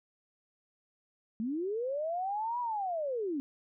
sine linear two-way sweep, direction up then down, 209.9 to 987.8 to 262.3 Hz, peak -31 dBFS, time 1.4-3.4 s, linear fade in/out 0 ms, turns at 2.6 s, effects none

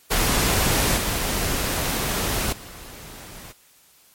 pink noise with level steps, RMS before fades -20 / -24 / -40 dBFS, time 0.1-3.53 s, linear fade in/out 20 ms, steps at 0.97 / 2.52 s, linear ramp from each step 10 ms, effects white hiss -55 dBFS RMS until 4.14 s + MP3 64 kbps

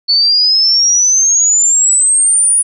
sine exponential sweep, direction up, 4435 to 9790 Hz, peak -7 dBFS, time 0.08-2.63 s, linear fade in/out 20 ms, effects none

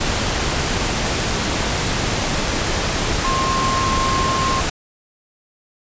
sine tone in noise, 1062 Hz, C6, 25 cents sharp, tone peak -19 dBFS, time 3.24-4.61 s, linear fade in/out 10 ms, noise pink, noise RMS -20 dBFS, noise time 0-4.7 s, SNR -2 dB, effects resampled to 16000 Hz

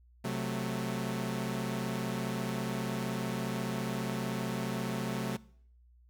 sawtooth chord, F# diminished, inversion second, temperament equal, 130.81 / 185 / 220 Hz, C3 / F#3 / A3, 0 / 0 / 0 cents, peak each -33 dBFS, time 0.24-5.37 s, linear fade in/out 10 ms, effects noise-tail reverb RT60 0.6 s tail -21 dB re dry + added 60 Hz sine -58 dBFS peak until 6.09 s

